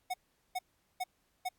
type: tone bursts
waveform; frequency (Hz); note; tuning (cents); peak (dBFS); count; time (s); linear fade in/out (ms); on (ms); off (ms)
square; 735; F#5; -12; -33; 4; 0.1-1.49; 10; 40; 410
effects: pink hiss -75 dBFS RMS until 1.58 s + AAC 64 kbps